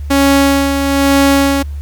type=tone with tremolo; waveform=sawtooth; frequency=277.2 Hz; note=C#4; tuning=in tune; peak=-3 dBFS; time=0.1-1.63 s; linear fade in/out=10 ms; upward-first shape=sine; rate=1.1 Hz; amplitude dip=50%; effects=added 72 Hz sine -20 dBFS peak until 1.81 s + pink hiss -47 dBFS RMS until 1.81 s